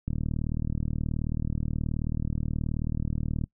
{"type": "click train", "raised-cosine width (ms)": 5, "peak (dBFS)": -17, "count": 131, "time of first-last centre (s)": [0.08, 3.439], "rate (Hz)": 38.7, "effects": ["noise-tail reverb RT60 0.1 s tail -23 dB re dry"]}